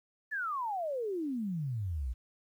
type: exponential sweep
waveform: sine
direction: down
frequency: 1780 to 56.3 Hz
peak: -32 dBFS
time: 0.31-2.14 s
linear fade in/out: 20 ms
effects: 11-bit